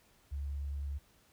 sine tone with vibrato, 70.6 Hz, C#2, 32 cents sharp, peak -35 dBFS, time 0.31-0.99 s, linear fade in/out 20 ms, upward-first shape sine, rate 9.9 Hz, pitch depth 9 cents each way, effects pink hiss -67 dBFS RMS until 1.32 s

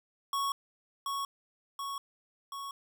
square tone with echo, 1108.7 Hz, C#6, in tune, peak -30 dBFS, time 0.33-0.52 s, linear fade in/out 2 ms, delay 730 ms, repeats 3, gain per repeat -3 dB, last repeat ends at 2.71 s, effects none

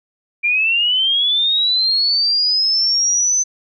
sine linear sweep, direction up, 2360 to 6150 Hz, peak -13 dBFS, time 0.43-3.44 s, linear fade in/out 20 ms, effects none

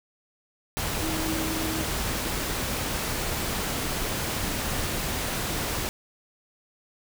sine tone in noise, 318.7 Hz, D#4, 42 cents sharp, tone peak -30 dBFS, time 1.02-1.83 s, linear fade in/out 0 ms, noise pink, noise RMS -29 dBFS, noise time 0.77-5.89 s, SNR -4 dB, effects none

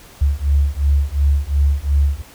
sine beating tone pair, 69.6 / 72.4 Hz, C#2 / D2, +8 / -24 cents, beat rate 2.8 Hz, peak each -16 dBFS, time 0.21-2.22 s, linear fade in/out 10 ms, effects pink hiss -43 dBFS RMS until 2.34 s

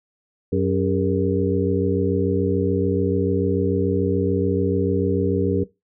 harmonic tone with a mistuned harmonic, 93.8 Hz, F#2, 24 cents sharp, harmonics 1 / 2 / 3 / 4 / 5, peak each -24 / -24 / -24 / -24 / -24 dBFS, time 0.52-5.64 s, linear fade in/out 10 ms, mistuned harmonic 4, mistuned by +120 cents, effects noise-tail reverb RT60 0.2 s tail -18 dB re dry

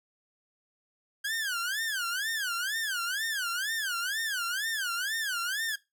sawtooth tone with vibrato, 1581 Hz, G6, 14 cents sharp, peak -26 dBFS, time 1.24-5.76 s, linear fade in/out 10 ms, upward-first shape sine, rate 2.1 Hz, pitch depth 250 cents each way, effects noise-tail reverb RT60 0.2 s tail -18 dB re dry

